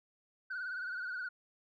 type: tone with vibrato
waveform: sine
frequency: 1480 Hz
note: F#6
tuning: in tune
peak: -35 dBFS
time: 0.5-1.29 s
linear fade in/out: 10 ms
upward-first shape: sine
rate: 19 Hz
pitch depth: 71 cents each way
effects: tanh soft clip ceiling -35 dBFS